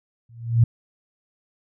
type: tone with exponential growth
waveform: sine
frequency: 116.54 Hz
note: A#2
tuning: in tune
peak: -9 dBFS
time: 0.29-0.64 s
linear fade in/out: 5 ms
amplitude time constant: 76 ms
effects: none